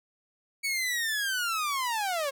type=linear sweep; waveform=sawtooth; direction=down; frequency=2247 to 531 Hz; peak=-24 dBFS; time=0.63-2.31 s; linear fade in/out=20 ms; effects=none